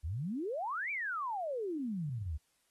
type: exponential two-way sweep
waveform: sine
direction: up then down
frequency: 69.3 to 2400 to 69.3 Hz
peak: -34 dBFS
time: 0.03-2.38 s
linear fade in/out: 20 ms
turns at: 0.91 s
effects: white hiss -75 dBFS RMS until 2.7 s + AAC 32 kbps